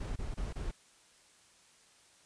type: noise bursts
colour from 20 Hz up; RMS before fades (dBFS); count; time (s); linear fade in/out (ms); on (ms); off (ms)
brown; -37; 4; 0-0.715; 10; 160; 25
effects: white hiss -63 dBFS RMS until 2.25 s + resampled to 22050 Hz